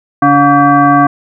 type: tone with frequency modulation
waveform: sine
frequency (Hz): 714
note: F5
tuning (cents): +38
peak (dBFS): -4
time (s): 0.22-1.07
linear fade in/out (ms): 5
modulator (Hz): 428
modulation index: 1.5
effects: none